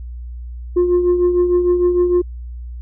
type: tone with tremolo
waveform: sine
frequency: 354.8 Hz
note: F4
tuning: 27 cents sharp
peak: -7 dBFS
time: 0.76-2.22 s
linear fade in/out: 10 ms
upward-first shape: triangle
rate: 6.6 Hz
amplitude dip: 65%
effects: tanh soft clip ceiling -9 dBFS + added 60 Hz sine -27 dBFS peak until 2.81 s